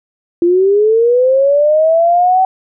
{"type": "linear sweep", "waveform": "sine", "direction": "up", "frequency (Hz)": [338.6, 762], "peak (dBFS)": -7, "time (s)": [0.42, 2.45], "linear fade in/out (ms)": 2, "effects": []}